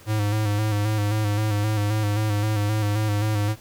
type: tone with vibrato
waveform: square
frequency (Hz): 105.5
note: G#2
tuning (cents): +28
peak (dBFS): -21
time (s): 0.06-3.56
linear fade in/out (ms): 50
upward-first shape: square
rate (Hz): 3.8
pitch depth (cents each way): 39
effects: pink hiss -49 dBFS RMS until 3.6 s